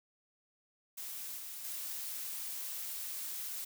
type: noise with level steps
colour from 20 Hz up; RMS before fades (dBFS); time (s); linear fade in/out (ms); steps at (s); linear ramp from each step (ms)
blue; -43 / -45 / -41; 0.97-3.65; 10; 1.37 / 1.64; 10
effects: none